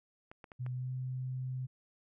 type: clicks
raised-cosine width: 0.5 ms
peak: -34 dBFS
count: 4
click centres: 0.315 / 0.442 / 0.518 / 0.664 s
type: tone with pitch glide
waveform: sine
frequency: 125.5 to 128.66 Hz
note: B2 to C3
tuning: +28 to -29 cents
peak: -35 dBFS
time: 0.59-1.67 s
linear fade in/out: 20 ms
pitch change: +43 cents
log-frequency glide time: 0.71-0.91 s
effects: none